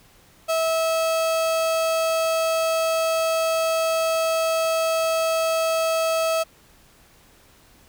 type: tone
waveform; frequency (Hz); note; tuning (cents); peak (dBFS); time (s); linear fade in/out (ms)
35% pulse; 650; E5; -24; -18; 0.48-6.44; 20
effects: pink hiss -54 dBFS RMS until 7.88 s